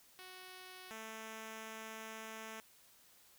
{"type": "tone pair in turn", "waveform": "5% pulse", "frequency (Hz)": [370, 220.9], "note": ["F#4", "A3"], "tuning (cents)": [0, 7], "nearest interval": "major sixth", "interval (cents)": 893, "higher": "first", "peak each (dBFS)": [-40, -35], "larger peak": "second", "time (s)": [[0.19, 0.91], [0.91, 2.6]], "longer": "second", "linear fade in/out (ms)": 0, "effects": ["white hiss -65 dBFS RMS until 3.38 s"]}